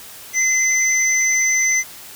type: tone pair together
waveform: sine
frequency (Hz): 2058 / 6047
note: C7 / F#8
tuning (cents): -29 / +37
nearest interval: octave + perfect fifth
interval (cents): 1866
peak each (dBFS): -17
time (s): 0.33-1.84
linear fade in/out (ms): 50
effects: white hiss -38 dBFS RMS until 2.15 s

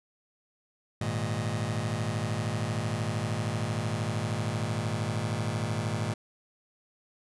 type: chord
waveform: sawtooth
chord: Ab suspended second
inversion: none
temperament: just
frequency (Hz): 103.83 / 116.8 / 155.74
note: Ab2 / Bb2 / Eb3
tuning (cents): 0 / +4 / +2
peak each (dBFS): -28 / -28 / -31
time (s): 1.01-6.14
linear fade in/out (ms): 5
effects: resampled to 24000 Hz

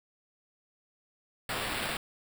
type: noise with sample-and-hold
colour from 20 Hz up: blue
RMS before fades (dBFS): -34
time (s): 1.49-1.97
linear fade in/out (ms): 2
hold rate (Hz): 6300
effects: none

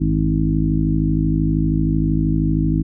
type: harmonic tone with a mistuned harmonic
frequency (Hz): 52.9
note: G#1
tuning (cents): +33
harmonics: 1 / 2 / 3 / 4 / 5 / 6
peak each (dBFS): -21 / -26 / -19 / -26 / -22 / -23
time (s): 0-2.83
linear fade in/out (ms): 20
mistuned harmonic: 2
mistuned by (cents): -85
effects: none

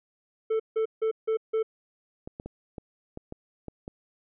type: tone bursts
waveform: triangle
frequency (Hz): 442.3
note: A4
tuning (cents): +9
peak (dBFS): -21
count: 5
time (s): 0.5-1.63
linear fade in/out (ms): 10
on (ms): 98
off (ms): 160
type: clicks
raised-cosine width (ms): 2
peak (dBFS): -24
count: 8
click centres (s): 2.275 / 2.399 / 2.46 / 2.782 / 3.174 / 3.324 / 3.683 / 3.879
effects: resampled to 8000 Hz

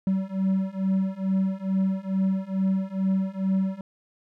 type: beating tone pair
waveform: triangle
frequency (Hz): 190 / 192.3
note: F#3 / G3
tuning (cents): +46 / -33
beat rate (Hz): 2.3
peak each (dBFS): -24 / -23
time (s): 0.07-3.81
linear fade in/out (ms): 2
effects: none

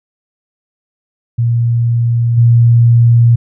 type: tone with level steps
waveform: sine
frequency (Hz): 117.8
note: A#2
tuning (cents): +19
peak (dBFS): -9 / -4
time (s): 1.38-3.36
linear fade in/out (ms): 10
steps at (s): 2.37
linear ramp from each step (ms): 10
effects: none

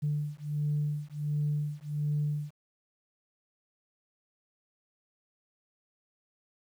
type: beating tone pair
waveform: sine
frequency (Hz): 147.5 / 148.9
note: D3 / D3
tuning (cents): +8 / +24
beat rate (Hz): 1.4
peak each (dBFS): -31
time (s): 0.02-2.51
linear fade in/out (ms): 20
effects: tanh soft clip ceiling -22 dBFS + 10-bit

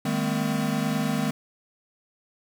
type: tone cluster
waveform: square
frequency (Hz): 154.7 / 203.5 / 225.4 / 255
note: D#3 / G#3 / A3 / C4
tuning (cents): -10 / -35 / +42 / -44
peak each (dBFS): -30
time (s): 0.05-1.31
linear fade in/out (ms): 5
effects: none

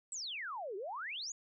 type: exponential two-way sweep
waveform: sine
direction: down then up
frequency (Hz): 8130 to 365 to 7030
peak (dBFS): -39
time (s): 0.12-1.32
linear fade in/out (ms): 2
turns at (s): 0.76
effects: none

